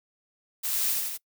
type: noise with echo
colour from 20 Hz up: blue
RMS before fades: -29 dBFS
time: 0.63-0.93 s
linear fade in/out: 20 ms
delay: 83 ms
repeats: 3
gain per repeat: -2 dB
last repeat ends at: 1.179 s
effects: noise-tail reverb RT60 0.1 s tail -23 dB re dry